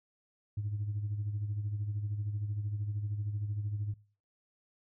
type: tone with tremolo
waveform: sine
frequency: 103.83 Hz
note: G#2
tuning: in tune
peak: -29 dBFS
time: 0.57-3.94 s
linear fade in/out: 5 ms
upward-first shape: sine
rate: 13 Hz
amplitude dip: 60%
effects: noise-tail reverb RT60 0.4 s tail -21 dB re dry + tanh soft clip ceiling -28 dBFS